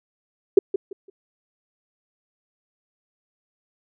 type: tone with echo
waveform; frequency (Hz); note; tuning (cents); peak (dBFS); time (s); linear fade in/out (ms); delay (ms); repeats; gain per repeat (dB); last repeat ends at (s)
sine; 390; G4; -9; -6; 0.57-0.59; 5; 170; 3; -12; 1.1
effects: none